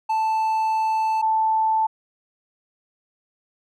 triangle / sine tone pair in turn, 880 / 880 Hz, A5 / A5, 0 / 0 cents, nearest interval unison, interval 0 cents, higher neither, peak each -17 dBFS, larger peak neither, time 0.09-1.22 / 1.22-1.87 s, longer first, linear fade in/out 10 ms, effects none

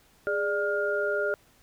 sine tone cluster, 413.3 / 593 / 1414 Hz, G#4 / D5 / F6, -8 / +17 / +21 cents, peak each -29 dBFS, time 0.27-1.34 s, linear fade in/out 0 ms, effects pink hiss -61 dBFS RMS until 1.62 s

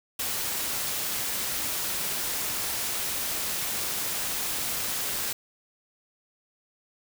white noise, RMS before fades -30 dBFS, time 0.19-5.33 s, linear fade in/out 5 ms, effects none

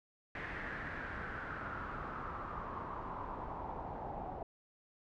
pink noise with low-pass filter sweep, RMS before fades -43 dBFS, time 0.35-4.43 s, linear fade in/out 2 ms, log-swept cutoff 1900 to 770 Hz, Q 4.4, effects none

